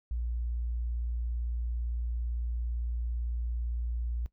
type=tone; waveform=sine; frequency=58.9 Hz; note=A#1; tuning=19 cents sharp; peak=-30 dBFS; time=0.11-4.26 s; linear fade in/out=0 ms; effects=noise-tail reverb RT60 0.1 s tail -18 dB re dry